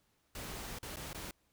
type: noise with dropouts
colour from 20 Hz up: pink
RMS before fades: -44 dBFS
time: 0.35-1.31 s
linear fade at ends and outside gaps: 2 ms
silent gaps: 0.787-0.829 / 0.96-0.968 / 1.131-1.146 s
effects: pink hiss -75 dBFS RMS until 1.52 s